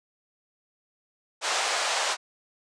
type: band-pass noise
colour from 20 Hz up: pink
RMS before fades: -27 dBFS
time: 1.41-2.17 s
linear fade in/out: 50 ms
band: 590 to 8200 Hz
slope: 24 dB/octave
effects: resampled to 22050 Hz